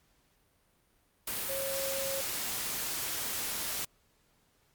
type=tone in noise; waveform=sine; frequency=543 Hz; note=C#5; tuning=36 cents flat; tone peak=-35 dBFS; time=1.49-2.21 s; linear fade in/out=5 ms; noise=white; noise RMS=-35 dBFS; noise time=1.27-3.85 s; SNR=-3 dB; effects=pink hiss -70 dBFS RMS until 4.74 s + Opus 48 kbps